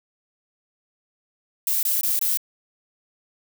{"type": "noise bursts", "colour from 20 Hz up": "violet", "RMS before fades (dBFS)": -22, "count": 4, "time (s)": [1.67, 2.373], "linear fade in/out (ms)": 2, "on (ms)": 160, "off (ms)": 21, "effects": []}